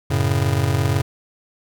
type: chord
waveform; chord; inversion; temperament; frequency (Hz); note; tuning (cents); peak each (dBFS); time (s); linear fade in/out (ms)
square; F# minor; none; just; 92.5 / 111 / 138.75; F#2 / A2 / C#3; 0 / +16 / +2; -22; 0.1-1.02; 10
effects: none